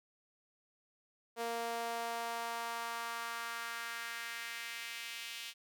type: tone with high-pass filter sweep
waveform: sawtooth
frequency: 232.5 Hz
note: A#3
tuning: 4 cents flat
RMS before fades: -41 dBFS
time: 1.36-5.54 s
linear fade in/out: 50 ms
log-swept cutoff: 540 to 2900 Hz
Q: 1.9
effects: none